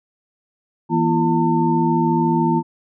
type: tone cluster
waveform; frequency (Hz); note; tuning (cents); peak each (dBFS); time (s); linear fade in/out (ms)
sine; 164.5 / 238.6 / 337.9 / 901; E3 / A#3 / E4 / A5; -3 / +41 / +43 / +41; -20; 0.89-2.63; 50
effects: none